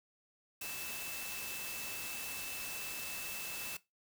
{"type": "tone in noise", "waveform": "sine", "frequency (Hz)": 2637, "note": "E7", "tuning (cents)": 0, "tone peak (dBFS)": -46, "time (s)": [0.61, 3.77], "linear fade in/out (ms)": 5, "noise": "white", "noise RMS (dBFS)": -43, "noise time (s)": [0.61, 3.77], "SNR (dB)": -6, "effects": ["noise-tail reverb RT60 0.2 s tail -18 dB re dry"]}